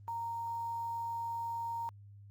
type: tone with quantisation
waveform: sine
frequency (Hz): 927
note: A#5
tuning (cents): -10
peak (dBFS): -35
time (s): 0.08-1.89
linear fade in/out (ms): 0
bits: 10
effects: added 101 Hz sine -51 dBFS peak until 2.3 s + Opus 24 kbps